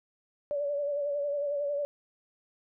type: tone with vibrato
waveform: sine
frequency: 575 Hz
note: D5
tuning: 37 cents flat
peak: -28 dBFS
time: 0.51-1.85 s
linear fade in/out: 0 ms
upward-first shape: sine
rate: 11 Hz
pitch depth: 41 cents each way
effects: none